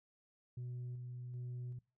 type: tone with tremolo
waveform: sine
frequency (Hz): 123.47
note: B2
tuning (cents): 0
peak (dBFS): -39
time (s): 0.57-1.79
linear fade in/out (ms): 5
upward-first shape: square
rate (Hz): 1.3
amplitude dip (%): 35
effects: noise-tail reverb RT60 0.3 s tail -23 dB re dry + tanh soft clip ceiling -40 dBFS